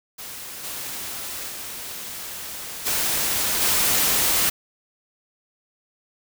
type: noise with level steps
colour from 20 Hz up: white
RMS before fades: -36 / -32 / -34 / -23 / -20 dBFS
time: 0.18-4.5 s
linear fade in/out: 10 ms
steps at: 0.63 / 1.48 / 2.85 / 3.6 s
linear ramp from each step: 20 ms
effects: none